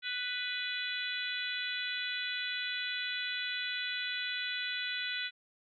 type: harmonic tone with a mistuned harmonic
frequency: 495.4 Hz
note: B4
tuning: 5 cents sharp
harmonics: 3 / 4 / 5 / 6 / 7 / 8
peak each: -39 / -41 / -41 / -45 / -40 / -41 dBFS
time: 0.02-5.31 s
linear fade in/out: 50 ms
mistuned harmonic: 7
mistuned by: -23 cents
effects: none